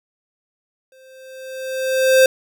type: tone with exponential growth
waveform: square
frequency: 523.3 Hz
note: C5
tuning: in tune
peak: -8 dBFS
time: 0.92-2.26 s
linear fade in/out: 2 ms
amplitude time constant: 290 ms
effects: none